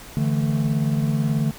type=chord; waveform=triangle; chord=D suspended second; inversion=none; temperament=just; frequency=146.83 / 165.19 / 220.2 Hz; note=D3 / E3 / A3; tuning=0 / +4 / +2 cents; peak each=-19 / -24 / -22 dBFS; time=0.17-1.51 s; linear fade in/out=0 ms; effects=pink hiss -41 dBFS RMS until 1.58 s